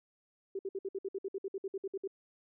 sine tone bursts, 388.6 Hz, G4, 15 cents flat, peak -34 dBFS, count 16, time 0.55-2.076 s, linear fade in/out 5 ms, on 41 ms, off 58 ms, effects none

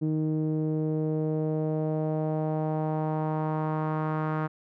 sawtooth tone with low-pass filter sweep, 155.56 Hz, D#3, in tune, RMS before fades -28 dBFS, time 0.01-4.48 s, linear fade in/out 20 ms, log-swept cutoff 330 to 1300 Hz, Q 2.3, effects none

